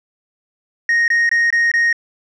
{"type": "tone bursts", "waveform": "sine", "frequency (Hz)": 1864.7, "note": "A#6", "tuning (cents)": 0, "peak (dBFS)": -9, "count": 5, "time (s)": [0.89, 1.928], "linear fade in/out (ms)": 2, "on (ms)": 190, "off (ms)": 22, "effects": ["tanh soft clip ceiling -11 dBFS"]}